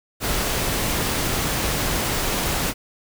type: noise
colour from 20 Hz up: pink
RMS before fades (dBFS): -23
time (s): 0.2-2.74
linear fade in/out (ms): 50
effects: none